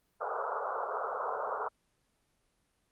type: band-pass noise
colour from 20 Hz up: white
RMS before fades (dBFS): -35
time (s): 0.2-1.69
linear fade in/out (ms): 20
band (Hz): 410 to 1400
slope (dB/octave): 96
effects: pink hiss -75 dBFS RMS until 2.91 s + Opus 24 kbps